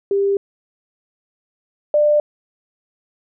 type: tone pair in turn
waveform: sine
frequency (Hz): 397.4 / 595.4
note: G4 / D5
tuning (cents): +24 / +24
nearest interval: perfect fifth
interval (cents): 700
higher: second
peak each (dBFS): -14 / -11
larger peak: second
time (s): 0.11-0.37 / 1.94-2.2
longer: neither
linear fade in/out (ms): 2
effects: none